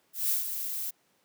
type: noise with ADSR envelope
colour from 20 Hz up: violet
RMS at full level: -26 dBFS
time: 0.13-0.91 s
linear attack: 170 ms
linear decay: 140 ms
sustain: -8 dB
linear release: 13 ms
effects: pink hiss -69 dBFS RMS until 1.24 s + high-pass 200 Hz 12 dB/octave